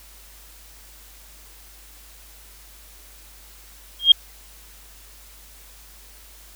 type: tone with exponential growth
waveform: sine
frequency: 3232 Hz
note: G#7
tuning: 48 cents flat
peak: -3 dBFS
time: 3.99-4.12 s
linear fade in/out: 5 ms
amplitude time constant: 28 ms
effects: added 50 Hz sine -48 dBFS peak until 6.55 s + white hiss -48 dBFS RMS until 6.55 s